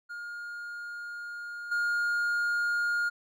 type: tone with level steps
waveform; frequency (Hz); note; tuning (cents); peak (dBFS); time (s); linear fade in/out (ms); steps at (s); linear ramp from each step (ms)
triangle; 1420; F6; +28; -35 / -24; 0.09-3.1; 20; 1.71; 10
effects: none